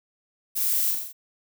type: noise with echo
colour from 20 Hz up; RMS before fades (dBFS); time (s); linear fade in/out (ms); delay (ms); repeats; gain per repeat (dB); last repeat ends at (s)
violet; -26; 0.55-0.92; 20; 42; 5; -3; 1.13
effects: none